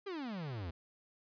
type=exponential sweep; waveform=45% pulse; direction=down; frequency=415.3 to 78.3 Hz; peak=-39 dBFS; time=0.06-0.71 s; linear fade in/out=10 ms; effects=resampled to 11025 Hz